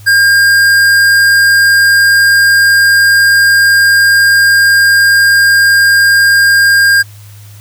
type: tone with tanh clipping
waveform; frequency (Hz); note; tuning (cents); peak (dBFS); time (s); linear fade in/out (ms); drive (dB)
sine; 1609; G6; +45; -6; 0.06-7.03; 20; 18
effects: added 103 Hz sine -31 dBFS peak until 7.6 s + white hiss -41 dBFS RMS until 7.6 s